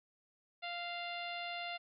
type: harmonic tone with a mistuned harmonic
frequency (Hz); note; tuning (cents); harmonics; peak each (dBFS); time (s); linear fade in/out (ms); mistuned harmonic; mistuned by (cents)
696; F5; -6; 1 / 2 / 3 / 4 / 5 / 6 / 7; -43 / -49 / -46 / -46 / -49 / -52 / -61; 0.62-1.78; 20; 5; +24
effects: none